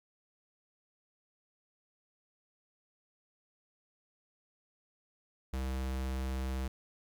square tone, 65.41 Hz, C2, in tune, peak -34 dBFS, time 5.53-6.68 s, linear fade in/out 5 ms, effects 12-bit

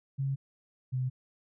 sine tone pair in turn, 136.4 / 128.42 Hz, C#3 / C3, -28 / -32 cents, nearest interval minor second, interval 104 cents, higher first, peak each -28 dBFS, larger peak neither, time 0.18-0.36 / 0.92-1.1 s, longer neither, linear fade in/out 20 ms, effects none

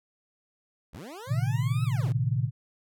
20% pulse linear two-way sweep, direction up then down, 48.05 to 1318.5 to 48.05 Hz, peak -35 dBFS, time 0.93-2.13 s, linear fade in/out 10 ms, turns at 1.84 s
sine chord, A diminished, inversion none, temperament equal with one note detuned, 112.9 / 130.81 / 155.56 Hz, A2 / C3 / Eb3, +45 / 0 / 0 cents, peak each -27 / -27 / -32 dBFS, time 1.27-2.51 s, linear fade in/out 50 ms
effects none

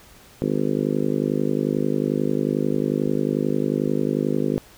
harmonic tone, 51.2 Hz, G#1, 24 cents flat, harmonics 3 / 4 / 5 / 6 / 7 / 8 / 9 / 10, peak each -28 / -27 / -25 / -29 / -27 / -29 / -30 / -34 dBFS, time 0.42-4.58 s, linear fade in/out 0 ms, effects pink hiss -49 dBFS RMS until 4.77 s

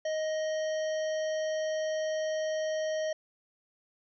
harmonic tone, 625 Hz, D#5, 8 cents sharp, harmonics 1 / 3 / 5 / 7 / 9 / 10, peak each -29 / -42 / -46 / -55 / -47 / -57 dBFS, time 0.05-3.13 s, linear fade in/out 5 ms, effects none

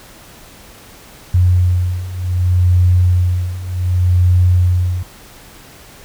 sine beating tone pair, 89.4 / 90.06 Hz, F2 / F#2, +41 / -46 cents, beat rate 0.66 Hz, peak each -15 / -12 dBFS, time 1.34-5.03 s, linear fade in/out 5 ms, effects pink hiss -40 dBFS RMS until 6.04 s

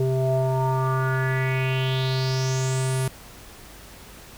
square tone with low-pass filter sweep, 131 Hz, C3, 2 cents sharp, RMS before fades -23 dBFS, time 0-3.08 s, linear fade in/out 2 ms, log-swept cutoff 470 to 11000 Hz, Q 5.2, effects added 50 Hz sine -50 dBFS peak until 4.37 s + pink hiss -45 dBFS RMS until 4.37 s

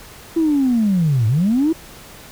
sine linear two-way sweep, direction down then up, 336 to 103.83 to 336 Hz, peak -12 dBFS, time 0.36-1.73 s, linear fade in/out 10 ms, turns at 1.27 s, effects tanh soft clip ceiling -9 dBFS + pink hiss -40 dBFS RMS until 2.31 s

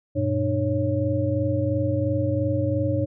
sine tone cluster, 95.4 / 118.3 / 302.6 / 552 Hz, G2 / A#2 / D#4 / C#5, -47 / +26 / -48 / -7 cents, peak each -26 dBFS, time 0.15-3.06 s, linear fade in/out 20 ms, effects none

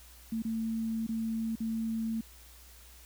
sine tone with dropouts, 224.3 Hz, A3, 34 cents sharp, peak -30 dBFS, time 0.32-2.21 s, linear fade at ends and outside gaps 5 ms, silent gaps 0.422-0.449 / 1.067-1.089 / 1.556-1.603 s, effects added 60 Hz sine -54 dBFS peak until 3.05 s + white hiss -56 dBFS RMS until 3.05 s

